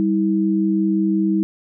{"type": "tone pair together", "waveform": "sine", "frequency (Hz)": [196.08, 321.8], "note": ["G3", "E4"], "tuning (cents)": [1, -42], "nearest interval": "major sixth", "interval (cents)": 857, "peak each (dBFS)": -18, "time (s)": [0, 1.43], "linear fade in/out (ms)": 0, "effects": []}